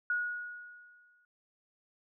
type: tone with exponential decay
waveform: sine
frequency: 1452 Hz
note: F#6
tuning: 33 cents flat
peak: -27 dBFS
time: 0.1-1.25 s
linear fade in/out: 2 ms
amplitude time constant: 250 ms
effects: none